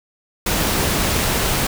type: noise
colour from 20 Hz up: pink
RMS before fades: -19 dBFS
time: 0.46-1.67 s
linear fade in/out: 5 ms
effects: none